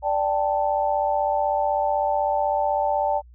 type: chord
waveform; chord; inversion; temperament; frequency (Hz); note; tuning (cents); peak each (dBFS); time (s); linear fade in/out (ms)
sine; D suspended fourth; none; equal; 587.3 / 784 / 880; D5 / G5 / A5; 0 / 0 / 0; -24; 0.02-3.22; 50
effects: added 60 Hz sine -45 dBFS peak until 3.34 s